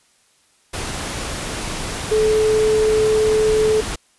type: tone in noise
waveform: sine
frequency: 432.5 Hz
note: A4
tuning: 30 cents flat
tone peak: -13 dBFS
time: 2.11-3.81 s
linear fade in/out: 10 ms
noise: pink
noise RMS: -26 dBFS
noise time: 0.73-3.96 s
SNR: +10 dB
effects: white hiss -58 dBFS RMS until 4.18 s + resampled to 24000 Hz